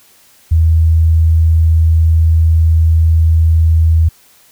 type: tone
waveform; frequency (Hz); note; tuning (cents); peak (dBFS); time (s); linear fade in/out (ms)
sine; 81; E2; -30; -6; 0.51-4.09; 10
effects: white hiss -47 dBFS RMS until 4.51 s